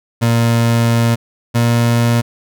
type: tone pair in turn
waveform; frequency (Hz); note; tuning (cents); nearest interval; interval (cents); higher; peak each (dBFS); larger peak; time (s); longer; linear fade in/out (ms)
30% pulse; 116.6 / 117.89; A#2 / A#2; +1 / +20; unison; 19; second; -8; neither; 0.21-1.16 / 1.54-2.22; first; 20
effects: none